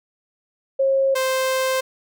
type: tone pair in turn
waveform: sine / sawtooth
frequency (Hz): 540 / 522.8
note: C#5 / C5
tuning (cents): -45 / -1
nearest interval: minor second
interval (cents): 56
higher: first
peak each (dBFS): -15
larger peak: neither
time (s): 0.79-1.15 / 1.15-1.81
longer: second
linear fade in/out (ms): 10
effects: none